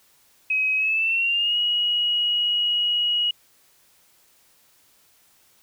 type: tone with pitch glide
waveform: sine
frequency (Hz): 2540 to 2901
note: D#7 to F#7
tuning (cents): +35 to -35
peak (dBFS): -19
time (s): 0.5-3.31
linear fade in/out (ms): 5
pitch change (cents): +230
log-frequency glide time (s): 0.76-1.58
effects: white hiss -59 dBFS RMS until 5.62 s